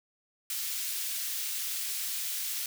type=high-pass noise; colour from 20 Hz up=white; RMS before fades=-34 dBFS; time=0.5-2.66 s; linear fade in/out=2 ms; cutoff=2400 Hz; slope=12 dB/octave; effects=none